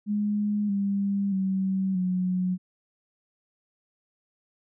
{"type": "tone with pitch steps", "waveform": "sine", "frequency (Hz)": [207.7, 199.12, 190.9, 183.02], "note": ["G#3", "G3", "G3", "F#3"], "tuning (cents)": [0, 27, -46, -19], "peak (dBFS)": -23, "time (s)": [0.06, 2.58], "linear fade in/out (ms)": 50, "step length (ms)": 630, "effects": []}